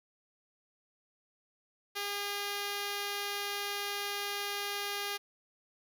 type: tone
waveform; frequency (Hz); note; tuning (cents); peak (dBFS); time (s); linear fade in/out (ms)
5% pulse; 405.7; G#4; -41; -23; 1.95-5.18; 20
effects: none

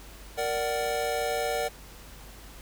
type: chord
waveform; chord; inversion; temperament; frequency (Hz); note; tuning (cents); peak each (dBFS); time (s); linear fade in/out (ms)
square; Bb augmented; none; equal with one note detuned; 466.2 / 587.3 / 749; Bb4 / D5 / F#5; 0 / 0 / +21; -32; 0.37-1.69; 20
effects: added 50 Hz sine -47 dBFS peak until 2.61 s + pink hiss -49 dBFS RMS until 2.61 s

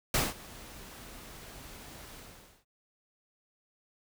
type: noise with ADSR envelope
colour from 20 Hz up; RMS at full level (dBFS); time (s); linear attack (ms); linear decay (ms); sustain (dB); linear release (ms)
pink; -25; 0.14-2.65; 3; 190; -23; 510
effects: none

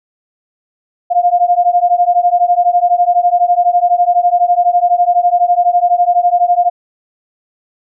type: beating tone pair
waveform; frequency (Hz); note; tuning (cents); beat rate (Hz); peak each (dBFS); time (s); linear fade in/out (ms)
sine; 700 / 712; F5 / F5; +4 / +33; 12; -11; 1.1-6.7; 20
effects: none

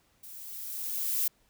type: noise with level ramp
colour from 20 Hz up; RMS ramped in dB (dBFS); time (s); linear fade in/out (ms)
violet; -47 to -27; 0.23-1.28; 5
effects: pink hiss -68 dBFS RMS until 1.49 s

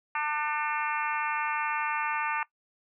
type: harmonic tone with a mistuned harmonic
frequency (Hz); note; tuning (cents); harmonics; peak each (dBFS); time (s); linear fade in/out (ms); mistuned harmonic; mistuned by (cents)
299; D4; +31; 3 / 4 / 5 / 6 / 7 / 8 / 9; -31 / -33 / -35 / -37 / -38 / -39 / -40; 0.15-2.43; 2; 7; +53
effects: noise-tail reverb RT60 0.1 s tail -20 dB re dry

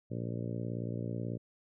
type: harmonic tone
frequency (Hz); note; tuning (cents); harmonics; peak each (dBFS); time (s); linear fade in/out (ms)
58.27; A#1; 0; 2 / 3 / 4 / 5 / 6 / 7 / 8 / 9 / 10; -37 / -41 / -43 / -45 / -47 / -48 / -49 / -50 / -51; 0.1-1.38; 20
effects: none

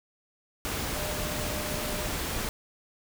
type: tone in noise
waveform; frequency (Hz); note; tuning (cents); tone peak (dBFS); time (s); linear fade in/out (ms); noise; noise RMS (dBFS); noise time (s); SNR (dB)
sine; 603; D5; +46; -38; 0.95-2.08; 0; pink; -32; 0.65-2.49; -9
effects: none

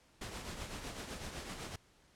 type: noise with tremolo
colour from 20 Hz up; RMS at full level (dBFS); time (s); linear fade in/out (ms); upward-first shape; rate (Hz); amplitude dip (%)
pink; -42; 0.21-1.76; 5; triangle; 7.9; 55
effects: pink hiss -67 dBFS RMS until 2.15 s + low-pass 9000 Hz 12 dB/octave

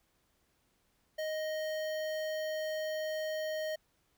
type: tone with notch filter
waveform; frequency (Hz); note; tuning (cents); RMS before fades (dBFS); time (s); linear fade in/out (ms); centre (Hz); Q
square; 623; D#5; +2; -36; 1.18-3.76; 10; 8900; 1.1
effects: pink hiss -74 dBFS RMS until 4.17 s

